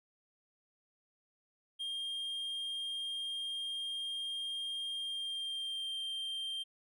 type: tone with pitch glide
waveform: triangle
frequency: 3212 to 3166 Hz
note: G7 to G7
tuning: +41 to +17 cents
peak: -35 dBFS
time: 1.79-6.64 s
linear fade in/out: 20 ms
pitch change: -24 cents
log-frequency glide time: 4.9-5.99 s
effects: none